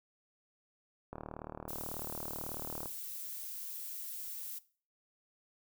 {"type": "click train", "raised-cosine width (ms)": 1, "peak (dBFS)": -28, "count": 67, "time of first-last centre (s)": [1.13, 2.858], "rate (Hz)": 38.2}
{"type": "noise", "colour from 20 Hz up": "violet", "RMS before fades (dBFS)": -43, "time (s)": [1.68, 4.59], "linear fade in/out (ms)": 10}
{"effects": ["noise-tail reverb RT60 0.4 s tail -18 dB re dry"]}